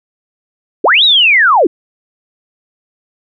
sine linear two-way sweep, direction up then down, 277.2 to 3951 to 277.2 Hz, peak -5 dBFS, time 0.84-1.67 s, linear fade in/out 5 ms, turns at 1.04 s, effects none

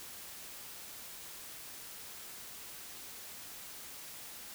silence, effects white hiss -48 dBFS RMS until 4.54 s

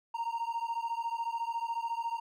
triangle beating tone pair, 921 / 935 Hz, A#5 / A#5, -21 / +5 cents, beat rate 14 Hz, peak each -32 / -33 dBFS, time 0.14-2.2 s, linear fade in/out 10 ms, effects tanh soft clip ceiling -25 dBFS

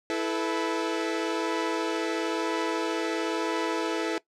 sawtooth chord, E suspended fourth, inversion none, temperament equal with one note detuned, 329.6 / 434.9 / 493.9 Hz, E4 / A4 / B4, 0 / -20 / 0 cents, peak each -25 / -27 / -30 dBFS, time 0.1-4.18 s, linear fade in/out 0 ms, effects noise-tail reverb RT60 0.1 s tail -19 dB re dry + low-pass 6000 Hz 12 dB/octave

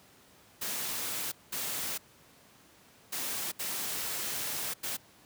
white noise bursts at uneven times, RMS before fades -35 dBFS, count 5, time 0.61-1.32 / 1.52-1.98 / 3.12-3.52 / 3.59-4.74 / 4.83-4.97 s, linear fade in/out 10 ms, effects pink hiss -59 dBFS RMS until 5.25 s + high-pass 100 Hz 12 dB/octave

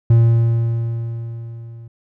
triangle tone with level ramp, 115.8 Hz, A#2, 11 cents flat, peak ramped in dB -5 to -32 dBFS, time 0.1-1.88 s, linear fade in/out 5 ms, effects none

